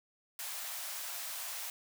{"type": "high-pass noise", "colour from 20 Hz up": "white", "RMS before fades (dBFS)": -41, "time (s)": [0.39, 1.7], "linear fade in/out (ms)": 2, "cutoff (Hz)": 580, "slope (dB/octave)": 48, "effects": []}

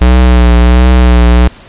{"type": "tone with vibrato", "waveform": "square", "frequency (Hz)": 61.2, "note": "B1", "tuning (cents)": -15, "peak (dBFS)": -3, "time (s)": [0.01, 1.48], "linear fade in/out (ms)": 5, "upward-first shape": "triangle", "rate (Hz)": 1.4, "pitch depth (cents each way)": 50, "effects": ["pink hiss -35 dBFS RMS until 1.68 s", "resampled to 8000 Hz"]}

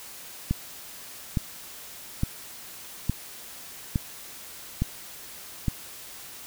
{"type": "click train", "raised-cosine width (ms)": 5, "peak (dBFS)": -11, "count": 7, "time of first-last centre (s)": [0.51, 5.682], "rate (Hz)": 1.16, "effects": ["white hiss -43 dBFS RMS until 6.46 s"]}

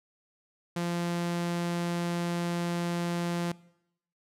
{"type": "tone", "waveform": "sawtooth", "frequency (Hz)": 172.6, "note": "F3", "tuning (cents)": -20, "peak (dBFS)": -25, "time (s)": [0.76, 3.52], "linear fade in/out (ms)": 5, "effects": ["noise-tail reverb RT60 0.8 s tail -21 dB re dry", "low-pass 11000 Hz 12 dB/octave"]}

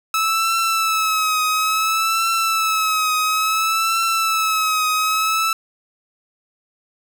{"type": "tone with vibrato", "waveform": "sawtooth", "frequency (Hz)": 1300, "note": "E6", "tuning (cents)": -24, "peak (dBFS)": -13, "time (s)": [0.14, 5.53], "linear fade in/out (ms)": 2, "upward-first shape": "triangle", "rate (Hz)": 0.58, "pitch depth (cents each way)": 59, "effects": []}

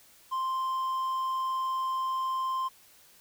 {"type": "tone", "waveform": "triangle", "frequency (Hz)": 1046.5, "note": "C6", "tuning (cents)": 0, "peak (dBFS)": -26, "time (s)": [0.31, 2.69], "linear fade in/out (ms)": 20, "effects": ["white hiss -58 dBFS RMS until 3.2 s"]}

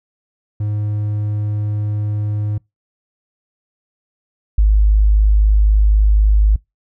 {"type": "tone pair in turn", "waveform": ["triangle", "sine"], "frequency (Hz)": [104.8, 51.95], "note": ["G#2", "G#1"], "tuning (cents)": [16, 1], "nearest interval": "octave", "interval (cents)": 1215, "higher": "first", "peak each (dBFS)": [-15, -8], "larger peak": "second", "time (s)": [[0.6, 2.58], [4.58, 6.56]], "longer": "neither", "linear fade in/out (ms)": 5, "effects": ["noise-tail reverb RT60 0.2 s tail -25 dB re dry"]}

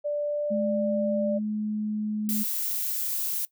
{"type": "tone with pitch glide", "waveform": "sine", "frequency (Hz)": [587.3, 591.7], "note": ["D5", "D5"], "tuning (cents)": [0, 13], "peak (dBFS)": -25, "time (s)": [0.04, 1.39], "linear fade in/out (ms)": 20, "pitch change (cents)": 13, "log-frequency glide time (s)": [0.24, 0.57]}
{"type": "tone", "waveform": "sine", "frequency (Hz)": 212.6, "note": "G#3", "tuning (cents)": 41, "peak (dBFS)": -26, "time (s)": [0.5, 2.44], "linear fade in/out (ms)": 20}
{"type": "noise", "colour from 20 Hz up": "violet", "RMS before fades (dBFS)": -29, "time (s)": [2.29, 3.45], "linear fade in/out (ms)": 0}
{"effects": ["noise-tail reverb RT60 0.1 s tail -20 dB re dry"]}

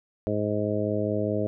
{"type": "harmonic tone", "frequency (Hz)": 104.9, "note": "G#2", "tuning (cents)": 18, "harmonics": [1, 2, 3, 4, 5, 6], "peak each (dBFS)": [-31, -31, -31, -31, -31, -31], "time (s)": [0.27, 1.47], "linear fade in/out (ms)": 0, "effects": []}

